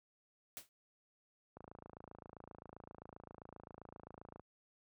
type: noise with exponential decay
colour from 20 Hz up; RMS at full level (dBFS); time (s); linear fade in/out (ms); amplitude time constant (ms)
white; -44; 0.57-0.69; 0; 26
type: click train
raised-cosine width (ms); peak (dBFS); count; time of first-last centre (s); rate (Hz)
1; -37; 79; 1.57-4.396; 27.6
effects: high-pass 60 Hz 12 dB/octave